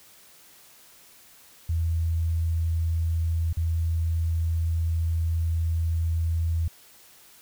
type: tone with dropouts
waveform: sine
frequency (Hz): 82.41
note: E2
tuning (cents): 0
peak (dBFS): -22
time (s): 1.69-6.68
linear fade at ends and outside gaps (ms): 5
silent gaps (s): 3.529-3.57
effects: white hiss -53 dBFS RMS until 7.41 s